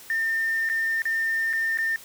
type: tone with dropouts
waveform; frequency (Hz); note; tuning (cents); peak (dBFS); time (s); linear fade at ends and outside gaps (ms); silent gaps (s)
sine; 1807; A6; +46; -21; 0.1-1.96; 1; 0.69-0.698 / 1.02-1.054 / 1.53-1.534 / 1.774-1.786
effects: tanh soft clip ceiling -18 dBFS + white hiss -46 dBFS RMS until 2.04 s